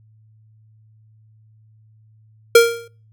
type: tone with exponential decay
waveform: square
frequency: 466.2 Hz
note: A#4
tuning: in tune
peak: -4 dBFS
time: 2.55-2.88 s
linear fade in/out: 5 ms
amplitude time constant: 71 ms
effects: noise-tail reverb RT60 0.4 s tail -23 dB re dry + added 109 Hz sine -49 dBFS peak until 3.12 s